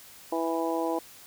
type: harmonic tone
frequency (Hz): 164.81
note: E3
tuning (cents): 0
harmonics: 2 / 3 / 4 / 5 / 6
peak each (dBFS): -30 / -32 / -33 / -34 / -35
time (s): 0.32-0.99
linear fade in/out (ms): 5
effects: white hiss -50 dBFS RMS until 1.26 s